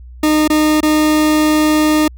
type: tone with dropouts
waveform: 40% pulse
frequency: 306.5 Hz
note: D#4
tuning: 26 cents flat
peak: -9 dBFS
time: 0.23-2.08 s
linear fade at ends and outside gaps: 5 ms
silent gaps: 0.478-0.5 / 0.806-0.829 s
effects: added 61 Hz sine -32 dBFS peak until 2.17 s